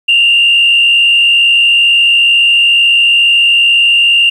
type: tone with frequency modulation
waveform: sine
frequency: 2794 Hz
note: F7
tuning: in tune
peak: -4 dBFS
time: 0.08-4.3 s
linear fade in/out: 10 ms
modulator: 62.2 Hz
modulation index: 0.9
effects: tanh soft clip ceiling 0 dBFS + 7-bit